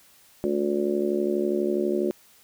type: harmonic tone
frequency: 72.2 Hz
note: D2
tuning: 29 cents flat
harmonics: 3 / 4 / 5 / 6 / 7 / 8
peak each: -29 / -32 / -24 / -36 / -35 / -32 dBFS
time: 0.44-2.11 s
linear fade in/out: 0 ms
effects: white hiss -56 dBFS RMS until 2.43 s